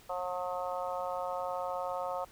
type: harmonic tone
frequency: 180.5 Hz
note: F#3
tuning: 43 cents flat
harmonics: 3 / 4 / 5 / 6 / 7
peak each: -37 / -38 / -40 / -43 / -42 dBFS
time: 0.09-2.25 s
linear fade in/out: 10 ms
effects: pink hiss -58 dBFS RMS until 2.31 s